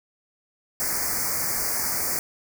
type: band-stop noise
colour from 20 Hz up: white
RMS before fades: -26 dBFS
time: 0.8-2.19 s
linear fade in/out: 0 ms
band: 2300 to 4600 Hz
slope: 96 dB/octave
effects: none